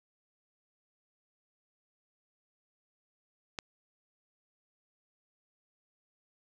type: click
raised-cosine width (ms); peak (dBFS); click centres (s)
0.2; -18; 3.588
effects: none